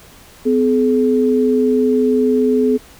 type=tone pair together; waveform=sine; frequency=253.5 / 426.3 Hz; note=B3 / G#4; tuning=+45 / +45 cents; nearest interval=major sixth; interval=900 cents; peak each=-14 dBFS; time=0.45-2.78 s; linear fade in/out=20 ms; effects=pink hiss -43 dBFS RMS until 2.99 s